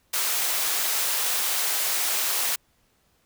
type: high-pass noise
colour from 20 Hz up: white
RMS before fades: -25 dBFS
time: 0.13-2.56 s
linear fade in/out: 10 ms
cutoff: 530 Hz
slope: 12 dB/octave
effects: pink hiss -66 dBFS RMS until 3.25 s